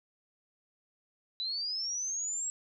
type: linear sweep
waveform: sine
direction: up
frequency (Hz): 3922 to 7700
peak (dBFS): -32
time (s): 1.4-2.5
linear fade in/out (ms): 0
effects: none